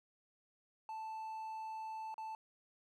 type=tone with dropouts; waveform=triangle; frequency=880 Hz; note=A5; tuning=in tune; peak=-40 dBFS; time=0.89-2.35 s; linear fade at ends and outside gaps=1 ms; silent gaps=2.142-2.18 s; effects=none